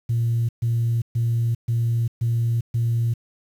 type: tone bursts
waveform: sine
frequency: 116.54 Hz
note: A#2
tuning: in tune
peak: -17 dBFS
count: 6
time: 0.09-3.14 s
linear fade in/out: 10 ms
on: 400 ms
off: 130 ms
effects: tanh soft clip ceiling -15 dBFS + 8-bit